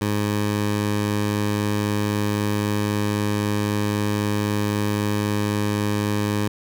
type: tone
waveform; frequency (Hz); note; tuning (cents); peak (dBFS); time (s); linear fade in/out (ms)
15% pulse; 103.83; G#2; 0; -14; 0.01-6.48; 5
effects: none